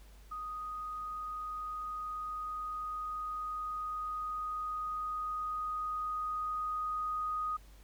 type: tone with level ramp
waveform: sine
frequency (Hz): 1244.5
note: D#6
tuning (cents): 0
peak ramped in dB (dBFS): -38 to -32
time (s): 0.31-7.57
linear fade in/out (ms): 10
effects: added 50 Hz sine -53 dBFS peak until 7.83 s + pink hiss -63 dBFS RMS until 7.83 s